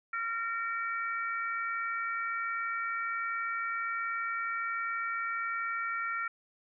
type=harmonic tone; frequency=458.7 Hz; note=A#4; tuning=28 cents flat; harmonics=3 / 4 / 5; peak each=-33 / -38 / -39 dBFS; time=0.13-6.28 s; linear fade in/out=5 ms; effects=none